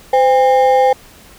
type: ring-modulated tone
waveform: triangle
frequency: 659.3 Hz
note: E5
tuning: in tune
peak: -3 dBFS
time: 0.13-0.93 s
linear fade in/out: 5 ms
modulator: 145 Hz
effects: pink hiss -42 dBFS RMS until 1.38 s